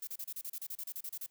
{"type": "noise bursts", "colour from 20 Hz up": "violet", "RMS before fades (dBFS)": -41, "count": 15, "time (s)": [0.02, 1.263], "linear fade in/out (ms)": 5, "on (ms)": 53, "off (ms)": 32, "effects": ["white hiss -75 dBFS RMS until 1.3 s"]}